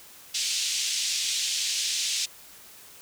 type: band-pass noise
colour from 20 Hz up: white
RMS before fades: -28 dBFS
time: 0.34-2.26 s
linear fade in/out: 10 ms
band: 2700 to 7100 Hz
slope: 24 dB/octave
effects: white hiss -49 dBFS RMS until 3.01 s